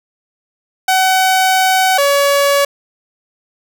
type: tone pair in turn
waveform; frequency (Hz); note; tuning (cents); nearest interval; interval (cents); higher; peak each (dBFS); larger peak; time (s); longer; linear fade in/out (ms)
sawtooth; 754 / 564.9; F#5 / C#5; +32 / +33; perfect fourth; 499; first; -6; neither; 0.88-1.98 / 1.98-2.65; first; 5
effects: none